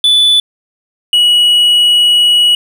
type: tone pair in turn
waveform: triangle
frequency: 3478 / 2925 Hz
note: A7 / F#7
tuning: -21 / -21 cents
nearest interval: minor third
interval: 300 cents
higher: first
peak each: -4 dBFS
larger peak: neither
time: 0.04-0.4 / 1.13-2.55 s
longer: second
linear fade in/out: 2 ms
effects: 7-bit